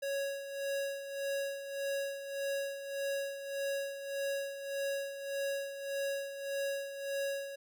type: tone with tremolo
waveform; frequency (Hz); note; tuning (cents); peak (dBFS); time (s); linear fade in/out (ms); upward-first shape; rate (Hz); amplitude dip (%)
square; 554.4; C#5; 0; -33; 0.02-7.56; 10; sine; 1.7; 65
effects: none